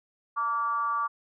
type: tone with frequency modulation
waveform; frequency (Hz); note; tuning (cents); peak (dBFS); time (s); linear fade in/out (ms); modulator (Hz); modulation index
sine; 1156; D6; -28; -25; 0.36-1.08; 20; 248; 0.55
effects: none